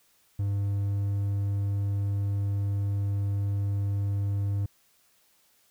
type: tone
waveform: triangle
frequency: 100.2 Hz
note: G2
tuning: 38 cents sharp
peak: -23 dBFS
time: 0.39-4.66 s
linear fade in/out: 5 ms
effects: white hiss -65 dBFS RMS until 5.7 s